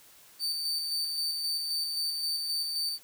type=tone with tremolo; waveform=40% pulse; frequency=4578 Hz; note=D8; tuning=45 cents flat; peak=-27 dBFS; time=0.39-2.99 s; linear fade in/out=50 ms; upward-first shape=square; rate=3.8 Hz; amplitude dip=30%; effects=white hiss -56 dBFS RMS until 3.03 s